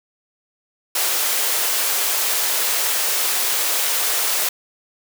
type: high-pass noise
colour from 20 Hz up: white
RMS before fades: -20 dBFS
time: 0.95-4.49 s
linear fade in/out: 5 ms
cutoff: 390 Hz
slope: 24 dB/octave
effects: none